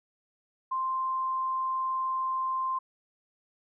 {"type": "tone", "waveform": "sine", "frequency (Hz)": 1046.5, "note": "C6", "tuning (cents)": 0, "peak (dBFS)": -27, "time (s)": [0.71, 2.79], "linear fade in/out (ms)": 10, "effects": []}